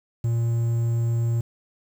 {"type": "tone with quantisation", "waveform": "triangle", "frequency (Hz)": 116.54, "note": "A#2", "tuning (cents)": 0, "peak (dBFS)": -18, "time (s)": [0.24, 1.41], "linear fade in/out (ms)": 5, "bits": 8, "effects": []}